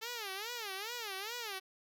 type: tone with vibrato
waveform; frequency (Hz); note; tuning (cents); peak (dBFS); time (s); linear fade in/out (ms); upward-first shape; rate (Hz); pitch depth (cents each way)
5% pulse; 430; A4; -40; -28; 0.01-1.6; 20; sine; 2.4; 220
effects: none